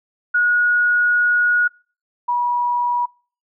sine tone pair in turn, 1451 / 968.4 Hz, F#6 / B5, -34 / -34 cents, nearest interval perfect fifth, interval 700 cents, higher first, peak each -13 / -16 dBFS, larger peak first, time 0.34-1.68 / 2.28-3.06 s, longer first, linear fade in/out 10 ms, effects noise-tail reverb RT60 0.4 s tail -26 dB re dry

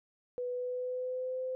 sine tone with pitch glide, 493.9 to 514.3 Hz, B4 to C5, 0 to -30 cents, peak -33 dBFS, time 0.38-1.55 s, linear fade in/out 0 ms, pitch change +70 cents, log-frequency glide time 0.49-1.41 s, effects none

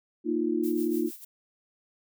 sine chord, Bb suspended fourth, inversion none, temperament equal, 233.1 / 311.1 / 349.2 Hz, Bb3 / Eb4 / F4, 0 / 0 / 0 cents, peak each -31 / -28 / -28 dBFS, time 0.24-1.11 s, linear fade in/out 50 ms
violet noise with tremolo, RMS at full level -41 dBFS, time 0.63-1.25 s, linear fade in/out 10 ms, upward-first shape sine, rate 6.7 Hz, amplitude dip 70%
effects none

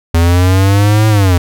square linear two-way sweep, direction up then down, 82.41 to 109.7 to 85.6 Hz, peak -7 dBFS, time 0.14-1.38 s, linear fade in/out 5 ms, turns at 1.08 s, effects none

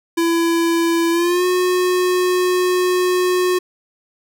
square tone with pitch glide, 335.1 to 363.3 Hz, E4 to F#4, +29 to -32 cents, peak -15 dBFS, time 0.17-3.59 s, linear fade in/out 10 ms, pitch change +139 cents, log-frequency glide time 1.11-1.45 s, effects none

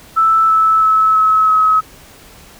sine tone with pitch steps, 1318.5 / 1308.6 / 1298.8 / 1289.1 / 1279.5 Hz, E6 / E6 / E6 / E6 / D#6, 0 / -13 / -26 / -39 / +48 cents, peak -8 dBFS, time 0.16-1.81 s, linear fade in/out 20 ms, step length 330 ms, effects pink hiss -41 dBFS RMS until 2.59 s

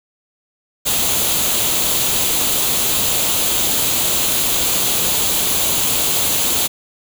white noise with comb filter, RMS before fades -17 dBFS, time 0.85-6.68 s, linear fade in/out 20 ms, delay 0.28 ms, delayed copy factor +0.5, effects none

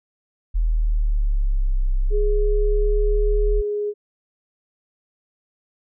sine exponential two-way sweep, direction down then up, 41.2 to 32.15 to 38.81 Hz, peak -16 dBFS, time 0.54-3.62 s, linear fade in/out 20 ms, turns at 1.82 s
sine tone, 415.3 Hz, G#4, in tune, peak -21 dBFS, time 2.1-3.94 s, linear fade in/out 50 ms
effects none

